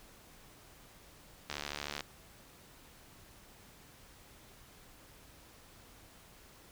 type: click train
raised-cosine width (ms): 0.2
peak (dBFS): -20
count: 38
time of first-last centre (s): 1.5-2.007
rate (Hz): 73
effects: pink hiss -58 dBFS RMS until 6.71 s